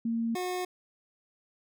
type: tone pair in turn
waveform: sine / 25% pulse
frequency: 229.6 / 363.3 Hz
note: A#3 / F#4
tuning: -26 / -32 cents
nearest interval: minor sixth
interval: 794 cents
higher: second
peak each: -27 dBFS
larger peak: neither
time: 0.05-0.35 / 0.35-0.65 s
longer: neither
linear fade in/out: 5 ms
effects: none